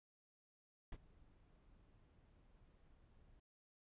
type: noise with ADSR envelope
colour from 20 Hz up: brown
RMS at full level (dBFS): -45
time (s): 0.92-3.4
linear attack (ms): 4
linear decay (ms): 45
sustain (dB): -23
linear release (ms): 5
effects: resampled to 8000 Hz